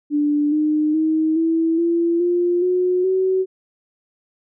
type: tone with pitch steps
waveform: sine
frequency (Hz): 294.1 / 304.6 / 315.6 / 326.9 / 338.6 / 350.8 / 363.3 / 376.4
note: D4 / D#4 / D#4 / E4 / E4 / F4 / F#4 / F#4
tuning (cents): +3 / -37 / +25 / -14 / +46 / +8 / -32 / +30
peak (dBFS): -15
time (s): 0.1-3.46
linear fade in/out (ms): 50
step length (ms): 420
effects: none